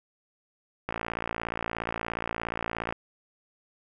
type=click train; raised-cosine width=0.5 ms; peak=-15 dBFS; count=117; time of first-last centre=0.89-2.925 s; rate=57 Hz; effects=none